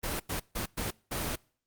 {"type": "noise bursts at uneven times", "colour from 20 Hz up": "pink", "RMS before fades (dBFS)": -33, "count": 5, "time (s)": [[0.03, 0.2], [0.29, 0.4], [0.55, 0.66], [0.77, 0.91], [1.11, 1.36]], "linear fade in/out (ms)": 10, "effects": ["noise-tail reverb RT60 0.5 s tail -25 dB re dry", "Opus 24 kbps"]}